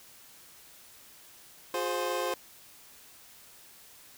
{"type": "chord", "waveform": "25% pulse", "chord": "F minor", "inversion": "none", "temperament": "equal with one note detuned", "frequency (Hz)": [357, 415.3, 523.3], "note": ["F4", "Ab4", "C5"], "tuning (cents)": [38, 0, 0], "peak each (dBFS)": [-31, -33, -28], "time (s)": [1.74, 2.34], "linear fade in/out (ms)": 2, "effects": ["white hiss -54 dBFS RMS until 4.17 s"]}